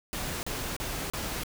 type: noise bursts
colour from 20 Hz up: pink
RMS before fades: -34 dBFS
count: 4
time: 0.13-1.435 s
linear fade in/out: 0 ms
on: 300 ms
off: 35 ms
effects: none